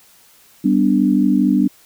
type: chord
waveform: sine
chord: G major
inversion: none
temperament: equal with one note detuned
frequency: 196 / 248.9 / 293.7 Hz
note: G3 / B3 / D4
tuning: 0 / +14 / 0 cents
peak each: -16 dBFS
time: 0.64-1.68 s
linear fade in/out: 10 ms
effects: white hiss -50 dBFS RMS until 1.85 s